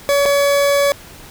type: tone with dropouts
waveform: 40% pulse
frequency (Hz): 566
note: C#5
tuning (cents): +36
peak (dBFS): -11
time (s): 0.09-0.92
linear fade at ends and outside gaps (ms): 0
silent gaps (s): 0.255-0.259
effects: pink hiss -39 dBFS RMS until 1.3 s